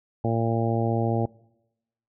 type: harmonic tone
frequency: 114.7 Hz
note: A#2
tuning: 28 cents flat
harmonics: 1 / 2 / 3 / 4 / 5 / 6 / 7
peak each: -25 / -28 / -30 / -31 / -32 / -33 / -33 dBFS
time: 0.24-1.26 s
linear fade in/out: 5 ms
effects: noise-tail reverb RT60 0.9 s tail -23 dB re dry